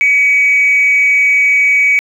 sine tone with frequency modulation, 2263 Hz, C#7, 35 cents sharp, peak -6 dBFS, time 0.01-1.99 s, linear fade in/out 0 ms, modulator 260 Hz, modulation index 0.26, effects tanh soft clip ceiling -3 dBFS + 7-bit

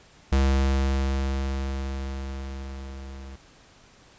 square tone with level ramp, 67.4 Hz, C#2, 48 cents flat, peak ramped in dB -18 to -39 dBFS, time 0.32-3.36 s, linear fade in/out 5 ms, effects pink hiss -54 dBFS RMS until 4.18 s + resampled to 16000 Hz

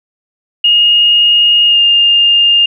sine tone with pitch glide, 2855 to 2816 Hz, F7 to F7, +37 to +14 cents, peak -5 dBFS, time 0.64-2.66 s, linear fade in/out 5 ms, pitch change -23 cents, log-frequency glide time 1.67-1.79 s, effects none

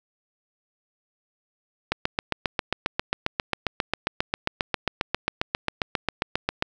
click train, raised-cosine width 0.3 ms, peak -6 dBFS, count 36, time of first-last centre 1.92-6.624 s, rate 7.44 Hz, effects none

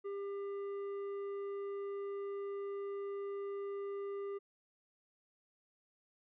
sine tone with tanh clipping, 399.2 Hz, G4, 32 cents sharp, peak -40 dBFS, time 0.04-4.39 s, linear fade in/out 20 ms, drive 8 dB, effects none

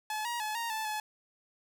sawtooth tone with pitch steps, 858 / 950 / 856 / 931 / 876 / 855 Hz, A5 / A#5 / A5 / A#5 / A5 / A5, -44 / +33 / -48 / -2 / -8 / -50 cents, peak -29 dBFS, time 0.1-1 s, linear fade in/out 2 ms, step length 150 ms, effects none

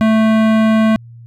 sine tone with hard clipping, 220 Hz, A3, in tune, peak -11 dBFS, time 0.01-0.96 s, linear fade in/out 0 ms, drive 18 dB, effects added 117 Hz sine -34 dBFS peak until 1.26 s

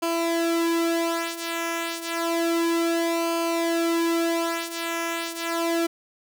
sawtooth tone with flanger, 334.6 Hz, E4, 26 cents sharp, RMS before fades -25 dBFS, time 0.02-5.87 s, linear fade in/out 10 ms, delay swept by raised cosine 0.53 to 3.23 ms, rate 0.3 Hz, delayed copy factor -0.7, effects none

